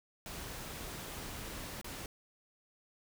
pink noise with dropouts, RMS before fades -44 dBFS, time 0.26-2.06 s, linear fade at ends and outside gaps 1 ms, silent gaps 1.814-1.844 s, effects none

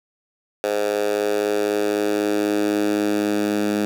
10% pulse tone with high-pass filter sweep, 103.9 Hz, G#2, 1 cent sharp, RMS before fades -21 dBFS, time 0.64-3.85 s, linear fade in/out 0 ms, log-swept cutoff 490 to 240 Hz, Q 2.9, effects none

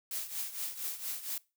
blue noise with tremolo, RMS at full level -35 dBFS, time 0.11-1.38 s, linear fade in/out 2 ms, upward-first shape triangle, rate 4.3 Hz, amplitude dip 80%, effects noise-tail reverb RT60 0.3 s tail -23 dB re dry

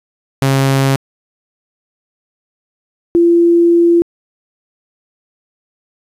sawtooth / sine tone pair in turn, 135.5 / 341.4 Hz, C#3 / F4, -39 / -39 cents, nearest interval octave + major third, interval 1600 cents, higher second, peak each -6 dBFS, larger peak neither, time 0.42-0.96 / 3.15-4.02 s, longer second, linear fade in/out 0 ms, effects resampled to 32000 Hz + 8-bit

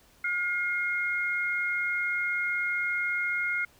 sine tone pair together, 1427 / 2138 Hz, F6 / C7, +37 / +37 cents, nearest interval perfect fifth, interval 700 cents, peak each -30 / -28 dBFS, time 0.24-3.65 s, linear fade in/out 5 ms, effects pink hiss -60 dBFS RMS until 3.79 s

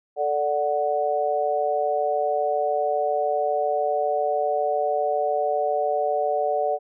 sine chord, D major, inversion second, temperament equal, 440 / 587.3 / 740 Hz, A4 / D5 / F#5, 0 / 0 / 0 cents, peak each -27 / -24 / -24 dBFS, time 0.16-6.79 s, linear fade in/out 50 ms, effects none

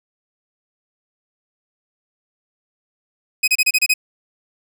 sawtooth tone bursts, 2518 Hz, D#7, 20 cents sharp, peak -9 dBFS, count 7, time 3.43-3.94 s, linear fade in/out 10 ms, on 48 ms, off 29 ms, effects 8-bit

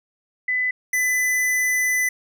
sine / square tone pair in turn, 2004 / 2004 Hz, B6 / B6, +25 / +25 cents, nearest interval unison, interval 0 cents, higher neither, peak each -19 dBFS, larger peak neither, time 0.48-0.71 / 0.93-2.09 s, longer second, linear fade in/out 5 ms, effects none

